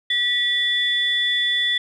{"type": "tone pair together", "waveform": "sine", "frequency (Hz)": [1942, 3460], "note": ["B6", "A7"], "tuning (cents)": [-30, -30], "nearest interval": "minor seventh", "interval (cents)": 1000, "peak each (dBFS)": [-21, -19], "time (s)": [0.1, 1.78], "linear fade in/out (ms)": 5, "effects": ["tanh soft clip ceiling -10 dBFS"]}